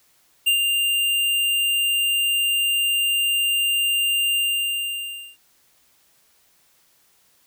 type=tone with ADSR envelope; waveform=square; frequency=2794 Hz; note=F7; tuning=in tune; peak=-15 dBFS; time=0.46-5.37 s; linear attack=15 ms; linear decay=100 ms; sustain=-4 dB; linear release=1000 ms; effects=white hiss -60 dBFS RMS until 7.46 s